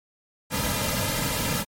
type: noise with comb filter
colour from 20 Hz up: pink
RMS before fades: -26 dBFS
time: 0.5-1.65 s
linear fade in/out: 50 ms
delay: 2.7 ms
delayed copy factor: -0.85
effects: MP3 64 kbps